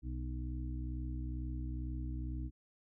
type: harmonic tone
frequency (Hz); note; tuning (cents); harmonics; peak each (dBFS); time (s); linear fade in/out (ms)
62.2; B1; +13; 1 / 2 / 4 / 5; -38 / -44 / -49 / -48; 0.02-2.51; 50
effects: none